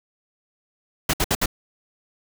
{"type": "noise bursts", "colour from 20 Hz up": "pink", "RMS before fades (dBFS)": -20, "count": 4, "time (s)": [1.09, 1.459], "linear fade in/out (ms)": 5, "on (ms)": 45, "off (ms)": 63, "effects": []}